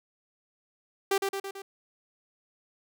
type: tone with echo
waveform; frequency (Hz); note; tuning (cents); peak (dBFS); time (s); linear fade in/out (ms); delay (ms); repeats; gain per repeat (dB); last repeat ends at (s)
sawtooth; 392; G4; 0; -19; 1.11-1.18; 5; 110; 4; -4; 1.62
effects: none